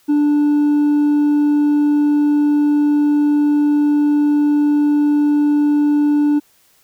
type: tone with hard clipping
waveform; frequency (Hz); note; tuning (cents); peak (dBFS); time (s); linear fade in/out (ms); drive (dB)
sine; 293.7; D4; 0; -12; 0.08-6.4; 20; 2
effects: white hiss -55 dBFS RMS until 6.83 s